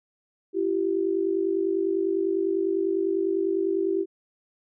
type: tone pair together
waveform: sine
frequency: 336.7 / 386.7 Hz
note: E4 / G4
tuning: +37 / -24 cents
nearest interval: major second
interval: 239 cents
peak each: -26 / -24 dBFS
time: 0.53-4.06 s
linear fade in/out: 50 ms
effects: none